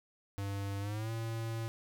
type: tone with pitch glide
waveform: square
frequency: 99.5 to 113.64 Hz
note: G2 to A#2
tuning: +26 to -44 cents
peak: -36 dBFS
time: 0.38-1.68 s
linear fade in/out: 0 ms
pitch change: +230 cents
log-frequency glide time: 0.8-1.11 s
effects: none